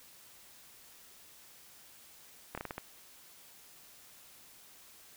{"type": "slowing click train", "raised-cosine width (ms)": 0.5, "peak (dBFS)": -23, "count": 6, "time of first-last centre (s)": [2.55, 2.781], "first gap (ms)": 26, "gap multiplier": 1.29, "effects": ["white hiss -57 dBFS RMS until 5.16 s"]}